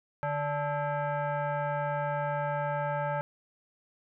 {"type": "tone with frequency modulation", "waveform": "sine", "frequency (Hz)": 146.8, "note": "D3", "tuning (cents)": 0, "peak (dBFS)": -28, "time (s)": [0.23, 3.21], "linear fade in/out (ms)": 0, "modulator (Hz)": 729, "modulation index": 1.6, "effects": []}